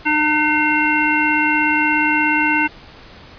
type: harmonic tone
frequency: 302.8 Hz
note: D#4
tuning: 47 cents flat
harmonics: 1 / 3 / 5 / 7 / 9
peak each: -20 / -20 / -20 / -20 / -20 dBFS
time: 0.05-2.68 s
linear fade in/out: 20 ms
effects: pink hiss -41 dBFS RMS until 3.38 s + resampled to 11025 Hz